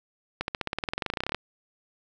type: accelerating click train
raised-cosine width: 0.3 ms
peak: -12 dBFS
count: 22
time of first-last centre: 0.41-1.346 s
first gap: 71 ms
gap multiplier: 0.95
effects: none